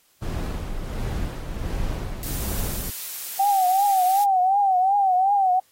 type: noise with tremolo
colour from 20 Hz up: brown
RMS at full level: -26 dBFS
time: 0.22-2.9 s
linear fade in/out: 5 ms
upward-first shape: sine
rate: 1.4 Hz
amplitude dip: 45%
type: noise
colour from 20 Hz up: blue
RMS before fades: -32 dBFS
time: 2.23-4.24 s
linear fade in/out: 0 ms
type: tone with vibrato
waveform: sine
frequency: 770 Hz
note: G5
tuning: 31 cents flat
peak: -16 dBFS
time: 3.39-5.6 s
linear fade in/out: 10 ms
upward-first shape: triangle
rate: 2.7 Hz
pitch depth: 120 cents each way
effects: white hiss -61 dBFS RMS until 5.71 s + AAC 48 kbps